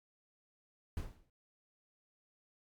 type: noise with exponential decay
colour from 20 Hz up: brown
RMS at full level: -36 dBFS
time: 0.97-1.3 s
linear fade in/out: 1 ms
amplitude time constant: 70 ms
effects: MP3 96 kbps